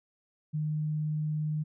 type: tone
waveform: sine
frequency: 152.9 Hz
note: D#3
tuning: 30 cents flat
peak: -28 dBFS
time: 0.53-1.64 s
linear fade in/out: 20 ms
effects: none